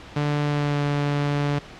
sawtooth tone with pitch glide, 146.83 to 144.47 Hz, D3 to D3, 0 to -28 cents, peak -17 dBFS, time 0.16-1.59 s, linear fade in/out 5 ms, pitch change -28 cents, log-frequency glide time 0.45-0.83 s, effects pink hiss -42 dBFS RMS until 1.79 s + low-pass 4000 Hz 12 dB/octave

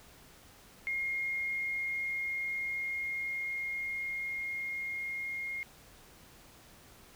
sine tone with level ramp, 2138 Hz, C7, 37 cents sharp, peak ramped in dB -31 to -35 dBFS, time 0.87-5.63 s, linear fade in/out 0 ms, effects pink hiss -57 dBFS RMS until 7.15 s

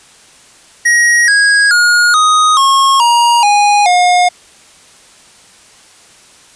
square tone with pitch steps, 1892 / 1647.1 / 1433.9 / 1248.3 / 1086.7 / 946 / 823.5 / 716.9 Hz, A#6 / G#6 / F6 / D#6 / C#6 / A#5 / G#5 / F5, +25 / -15 / +45 / +5 / -35 / +25 / -15 / +45 cents, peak -7 dBFS, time 0.85-4.29 s, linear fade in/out 10 ms, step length 430 ms, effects white hiss -42 dBFS RMS until 6.55 s + resampled to 22050 Hz

